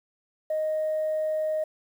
sine tone, 622.3 Hz, D#5, in tune, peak -23 dBFS, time 0.5-1.64 s, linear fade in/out 5 ms, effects tanh soft clip ceiling -21 dBFS + 9-bit

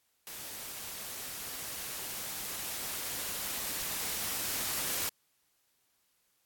white noise with level ramp, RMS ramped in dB -43 to -33 dBFS, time 0.27-5.09 s, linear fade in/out 0 ms, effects white hiss -74 dBFS RMS until 6.45 s + AAC 64 kbps

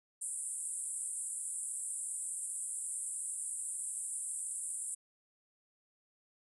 white band-pass noise, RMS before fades -40 dBFS, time 0.21-4.95 s, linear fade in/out 10 ms, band 7900 to 10000 Hz, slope 96 dB/octave, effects none

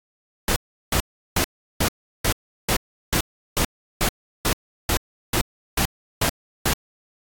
pink noise bursts, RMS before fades -20 dBFS, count 15, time 0.48-6.735 s, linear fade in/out 2 ms, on 81 ms, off 360 ms, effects AAC 64 kbps

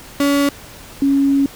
35% pulse / sine tone pair in turn, 283 / 277 Hz, C#4 / C#4, +36 / -1 cents, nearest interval unison, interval 37 cents, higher first, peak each -11 dBFS, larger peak neither, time 0.2-0.49 / 1.02-1.46 s, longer second, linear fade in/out 2 ms, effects pink hiss -38 dBFS RMS until 1.55 s

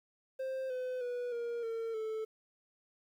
triangle tone with pitch steps, 526 / 507.2 / 489.1 / 471.6 / 454.7 / 438.5 Hz, C5 / B4 / B4 / A#4 / A#4 / A4, +9 / +46 / -17 / +20 / -43 / -6 cents, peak -33 dBFS, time 0.39-2.25 s, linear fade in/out 10 ms, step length 310 ms, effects 11-bit

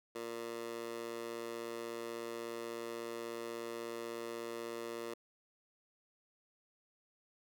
15% pulse tone with high-pass filter, 116.4 Hz, A#2, 2 cents flat, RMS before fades -43 dBFS, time 0.15-5.14 s, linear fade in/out 5 ms, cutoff 430 Hz, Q 1.6, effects none

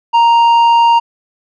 sine tone with tanh clipping, 932.3 Hz, A#5, in tune, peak -7 dBFS, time 0.13-1 s, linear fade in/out 20 ms, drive 7 dB, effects none

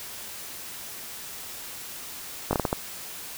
slowing click train, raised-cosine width 1 ms, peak -9 dBFS, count 6, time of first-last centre 2.51-2.729 s, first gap 20 ms, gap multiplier 1.4, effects white hiss -39 dBFS RMS until 3.37 s

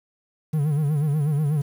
triangle tone with vibrato, 148.7 Hz, D3, 22 cents sharp, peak -17 dBFS, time 0.53-1.62 s, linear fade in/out 10 ms, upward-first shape sine, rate 8.2 Hz, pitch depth 100 cents each way, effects 8-bit

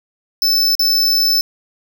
square tone with dropouts, 5274 Hz, E8, in tune, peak -12 dBFS, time 0.42-1.41 s, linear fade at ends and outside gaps 1 ms, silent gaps 0.752-0.794 s, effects 8-bit

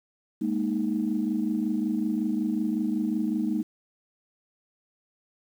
sine chord, Ab suspended second, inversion none, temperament equal, 207.7 / 233.1 / 311.1 Hz, Ab3 / Bb3 / Eb4, 0 / 0 / 0 cents, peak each -28 dBFS, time 0.41-3.63 s, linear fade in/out 10 ms, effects tanh soft clip ceiling -15 dBFS + 9-bit

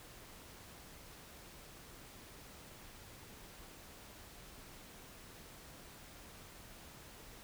silence, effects pink hiss -55 dBFS RMS until 7.43 s

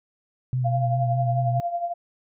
sine tone with vibrato, 125.3 Hz, B2, 25 cents sharp, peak -21 dBFS, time 0.53-1.6 s, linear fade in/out 0 ms, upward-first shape triangle, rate 4.9 Hz, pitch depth 49 cents each way
sine tone with tremolo, 692 Hz, F5, 16 cents flat, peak -21 dBFS, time 0.64-1.94 s, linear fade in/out 20 ms, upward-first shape triangle, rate 11 Hz, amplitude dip 75%
effects none

